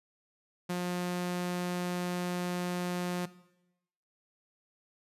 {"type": "tone", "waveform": "sawtooth", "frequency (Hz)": 178.1, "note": "F3", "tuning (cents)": 34, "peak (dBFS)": -27, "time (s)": [0.69, 3.26], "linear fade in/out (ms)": 10, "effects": ["noise-tail reverb RT60 0.9 s tail -17 dB re dry", "resampled to 32000 Hz"]}